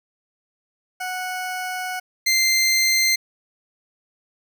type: tone pair in turn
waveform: 20% pulse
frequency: 737 / 2085 Hz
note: F#5 / C7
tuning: -7 / -7 cents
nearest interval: octave + tritone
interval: 1800 cents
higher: second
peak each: -21 / -11 dBFS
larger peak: second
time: 1-2 / 2.26-3.16 s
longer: first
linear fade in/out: 10 ms
effects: none